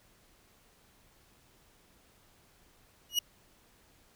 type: tone with exponential growth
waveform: 30% pulse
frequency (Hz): 2900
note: F#7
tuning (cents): -35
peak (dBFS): -19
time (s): 3.09-3.19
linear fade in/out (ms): 5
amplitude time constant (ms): 20
effects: pink hiss -64 dBFS RMS until 4.15 s